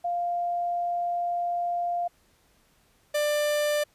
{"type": "tone pair in turn", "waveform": ["sine", "45% pulse"], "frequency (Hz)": [698.5, 593.3], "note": ["F5", "D5"], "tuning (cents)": [0, 18], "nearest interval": "minor third", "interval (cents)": 282, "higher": "first", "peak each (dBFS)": [-25, -23], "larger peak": "second", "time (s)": [[0.04, 2.08], [3.14, 3.84]], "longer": "first", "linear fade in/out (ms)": 10, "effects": ["pink hiss -64 dBFS RMS until 3.94 s", "resampled to 32000 Hz"]}